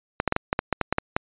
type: clicks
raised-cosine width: 0.5 ms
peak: -6 dBFS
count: 11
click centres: 0.201 / 0.277 / 0.324 / 0.364 / 0.529 / 0.591 / 0.727 / 0.813 / 0.926 / 0.984 / 1.165 s
effects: resampled to 8000 Hz